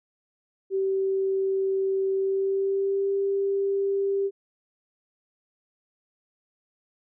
sine tone with pitch glide, 385.9 to 394.7 Hz, G4 to G4, -27 to +12 cents, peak -22 dBFS, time 0.7-4.31 s, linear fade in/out 50 ms, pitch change +39 cents, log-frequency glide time 2.13-3.12 s, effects none

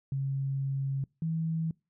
sine tone pair in turn, 136.4 / 162.21 Hz, C#3 / E3, -28 / -28 cents, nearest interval minor third, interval 300 cents, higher second, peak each -28 / -28 dBFS, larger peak neither, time 0.12-1.04 / 1.22-1.71 s, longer first, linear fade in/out 2 ms, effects noise-tail reverb RT60 0.3 s tail -26 dB re dry

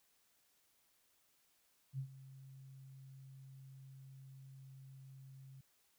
sine tone with ADSR envelope, 134 Hz, C3, 42 cents sharp, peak -37 dBFS, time 1.93-5.61 s, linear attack 56 ms, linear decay 85 ms, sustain -16 dB, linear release 5 ms, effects white hiss -75 dBFS RMS until 5.98 s

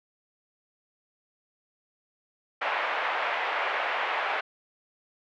pink band-pass noise, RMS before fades -29 dBFS, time 2.61-4.41 s, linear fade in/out 10 ms, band 610 to 2600 Hz, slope 24 dB/octave, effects none

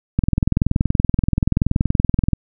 click train, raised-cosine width 5 ms, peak -3 dBFS, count 46, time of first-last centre 0.19-2.333 s, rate 21 Hz, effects none

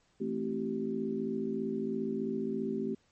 harmonic tone with a mistuned harmonic, 55 Hz, A1, in tune, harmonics 3 / 4 / 5 / 6 / 7, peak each -45 / -35 / -37 / -44 / -35 dBFS, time 0.2-2.95 s, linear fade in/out 10 ms, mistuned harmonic 5, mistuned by -77 cents, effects pink hiss -70 dBFS RMS until 3.11 s + MP3 32 kbps

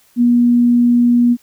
sine tone, 240.7 Hz, B3, 44 cents flat, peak -8 dBFS, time 0.16-1.37 s, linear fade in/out 50 ms, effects white hiss -53 dBFS RMS until 1.42 s

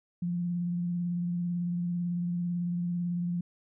sine tone with vibrato, 174.61 Hz, F3, in tune, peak -28 dBFS, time 0.22-3.41 s, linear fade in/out 5 ms, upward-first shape triangle, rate 18 Hz, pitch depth 29 cents each way, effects none

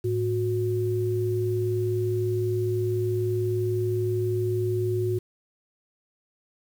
sine tone pair together, 108.4 / 364.6 Hz, A2 / F#4, -25 / -25 cents, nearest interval octave + major sixth, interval 2100 cents, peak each -26 / -25 dBFS, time 0.04-5.19 s, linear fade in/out 10 ms, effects 8-bit

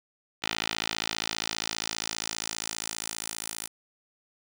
10% pulse tone with band-pass filter sweep, 55 Hz, A1, in tune, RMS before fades -34 dBFS, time 0.42-3.68 s, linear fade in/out 20 ms, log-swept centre 3200 to 10000 Hz, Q 1.2, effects none

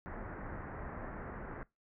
pink low-pass noise, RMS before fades -44 dBFS, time 0.06-1.63 s, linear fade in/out 0 ms, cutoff 1900 Hz, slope 48 dB/octave, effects noise-tail reverb RT60 0.2 s tail -21 dB re dry

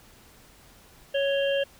harmonic tone with a mistuned harmonic, 555 Hz, C#5, 2 cents sharp, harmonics 1 / 3 / 5 / 6, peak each -23 / -34 / -34 / -34 dBFS, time 1.14-1.64 s, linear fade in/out 10 ms, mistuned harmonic 6, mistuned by -90 cents, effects pink hiss -54 dBFS RMS until 1.79 s

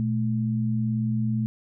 sine tone pair together, 119.43 / 217.4 Hz, A#2 / A3, +42 / -21 cents, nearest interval minor seventh, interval 1037 cents, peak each -25 dBFS, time 0-1.46 s, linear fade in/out 0 ms, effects none

